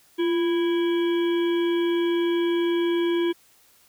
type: harmonic tone with a mistuned harmonic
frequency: 329.6 Hz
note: E4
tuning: in tune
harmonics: 1 / 3 / 5 / 7 / 9 / 10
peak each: -20 / -36 / -38 / -39 / -43 / -37 dBFS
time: 0.18-3.33 s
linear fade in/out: 20 ms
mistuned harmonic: 1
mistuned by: +72 cents
effects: white hiss -58 dBFS RMS until 3.88 s